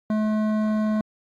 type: tone with hard clipping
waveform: triangle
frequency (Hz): 214.9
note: A3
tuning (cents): -41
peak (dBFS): -22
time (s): 0.1-1.01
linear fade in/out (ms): 2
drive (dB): 16
effects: AAC 64 kbps